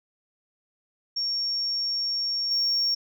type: tone with level steps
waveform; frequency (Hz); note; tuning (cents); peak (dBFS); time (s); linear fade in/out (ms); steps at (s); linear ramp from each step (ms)
sine; 5520; F8; -21; -24 / -20; 1.16-2.95; 10; 2.51; 2
effects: tanh soft clip ceiling -18 dBFS